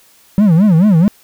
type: tone with vibrato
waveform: triangle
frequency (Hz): 185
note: F#3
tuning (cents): 0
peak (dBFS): -4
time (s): 0.38-1.08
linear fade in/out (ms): 0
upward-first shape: sine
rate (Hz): 4.6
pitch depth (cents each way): 270
effects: white hiss -48 dBFS RMS until 1.23 s